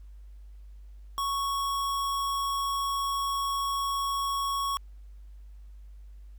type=tone; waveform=square; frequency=1108.7 Hz; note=C#6; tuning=in tune; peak=-28 dBFS; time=1.18-4.77 s; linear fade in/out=0 ms; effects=added 50 Hz sine -44 dBFS peak until 6.38 s + pink hiss -72 dBFS RMS until 6.38 s